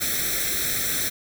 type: noise with comb filter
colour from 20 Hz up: white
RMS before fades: -25 dBFS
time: 0-1.1 s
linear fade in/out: 20 ms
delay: 0.52 ms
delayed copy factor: +0.85
effects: none